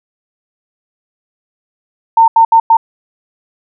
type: tone bursts at uneven times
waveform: sine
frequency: 908 Hz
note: A#5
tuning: 46 cents flat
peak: -3 dBFS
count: 4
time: 2.17-2.28 / 2.36-2.45 / 2.52-2.6 / 2.7-2.77 s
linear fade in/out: 5 ms
effects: none